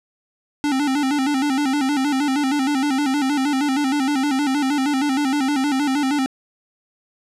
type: tone with vibrato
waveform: square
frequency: 278.1 Hz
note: C#4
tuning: 6 cents sharp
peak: -18 dBFS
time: 0.64-6.26 s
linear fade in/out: 0 ms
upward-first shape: square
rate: 6.4 Hz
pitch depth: 93 cents each way
effects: low-pass 9000 Hz 12 dB/octave + 9-bit